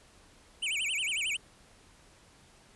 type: tone with vibrato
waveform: square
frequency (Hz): 2637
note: E7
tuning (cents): 0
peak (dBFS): -30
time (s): 0.62-1.37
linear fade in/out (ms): 10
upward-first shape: sine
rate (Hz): 11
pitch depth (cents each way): 290
effects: pink hiss -59 dBFS RMS until 2.75 s + resampled to 24000 Hz